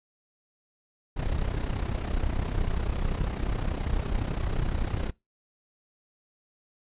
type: noise with amplitude modulation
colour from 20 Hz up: brown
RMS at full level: -25 dBFS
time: 1.16-5.11 s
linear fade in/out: 20 ms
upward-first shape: sine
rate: 31.8 Hz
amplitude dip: 70%
effects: noise-tail reverb RT60 0.2 s tail -22 dB re dry + resampled to 8000 Hz